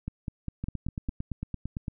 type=two click trains; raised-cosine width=5 ms; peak=-20 / -20 dBFS; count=6 / 12; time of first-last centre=0.08-1.088 / 0.64-1.882 s; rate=4.96 / 8.86 Hz; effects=none